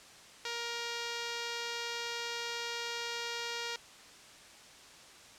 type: tone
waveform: 5% pulse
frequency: 470 Hz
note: A#4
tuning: 14 cents sharp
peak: -24 dBFS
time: 0.45-3.76 s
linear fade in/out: 2 ms
effects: white hiss -54 dBFS RMS until 5.38 s + low-pass 7000 Hz 12 dB/octave